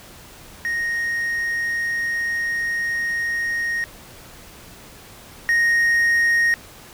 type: tone pair in turn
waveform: triangle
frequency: 1864.7 / 1864.7 Hz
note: A#6 / A#6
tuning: 0 / 0 cents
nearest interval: unison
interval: 0 cents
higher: neither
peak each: -19 / -13 dBFS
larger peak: second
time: 0.65-3.84 / 5.49-6.54 s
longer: first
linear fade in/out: 0 ms
effects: pink hiss -43 dBFS RMS until 6.93 s